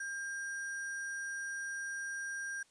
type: tone with sample-and-hold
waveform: sine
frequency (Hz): 1600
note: G6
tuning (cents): +35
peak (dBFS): -37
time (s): 0-2.63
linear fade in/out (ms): 5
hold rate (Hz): 7350
effects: white hiss -68 dBFS RMS until 2.7 s + resampled to 22050 Hz